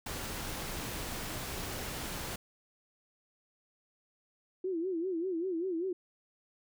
pink noise, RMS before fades -39 dBFS, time 0.06-2.36 s, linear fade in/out 5 ms
sine tone with vibrato, 352.2 Hz, F4, 15 cents sharp, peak -31 dBFS, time 4.64-5.93 s, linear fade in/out 5 ms, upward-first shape sine, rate 5.1 Hz, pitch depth 150 cents each way
effects none

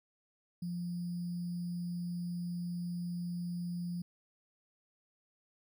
sine tone with sample-and-hold, 174.61 Hz, F3, in tune, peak -35 dBFS, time 0.62-4.02 s, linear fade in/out 5 ms, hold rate 4900 Hz, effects none

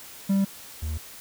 triangle tone pair in turn, 196 / 78.14 Hz, G3 / D#2, 0 / +8 cents, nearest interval octave + major third, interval 1592 cents, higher first, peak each -17 / -25 dBFS, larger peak first, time 0.29-0.45 / 0.82-0.98 s, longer neither, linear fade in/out 10 ms, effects white hiss -44 dBFS RMS until 1.2 s

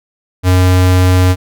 square tone, 91.6 Hz, F#2, 17 cents flat, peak -7 dBFS, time 0.43-1.36 s, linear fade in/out 50 ms, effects none

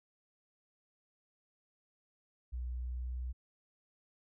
sine tone with pitch glide, 61.5 to 62.25 Hz, B1 to B1, -7 to +14 cents, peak -36 dBFS, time 2.52-3.33 s, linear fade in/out 20 ms, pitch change +21 cents, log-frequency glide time 2.71-3.21 s, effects none

